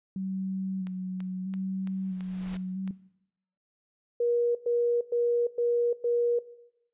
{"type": "tone with vibrato", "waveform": "sine", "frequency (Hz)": 187.8, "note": "F#3", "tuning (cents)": 26, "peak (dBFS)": -30, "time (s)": [0.16, 2.91], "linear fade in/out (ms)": 2, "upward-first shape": "square", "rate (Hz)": 0.77, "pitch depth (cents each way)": 22}
{"type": "click train", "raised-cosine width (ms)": 0.3, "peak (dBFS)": -31, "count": 7, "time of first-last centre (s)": [0.87, 2.877], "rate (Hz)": 2.99}
{"type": "noise with exponential growth", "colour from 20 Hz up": "pink", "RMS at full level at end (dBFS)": -43, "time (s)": [1.69, 2.57], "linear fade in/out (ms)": 2, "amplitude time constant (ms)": 190}
{"type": "tone bursts", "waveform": "sine", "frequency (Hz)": 476.7, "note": "A#4", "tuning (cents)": 39, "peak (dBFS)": -23, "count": 5, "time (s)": [4.2, 6.39], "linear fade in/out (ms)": 5, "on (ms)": 350, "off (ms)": 110}
{"effects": ["noise-tail reverb RT60 0.8 s tail -17 dB re dry", "resampled to 8000 Hz"]}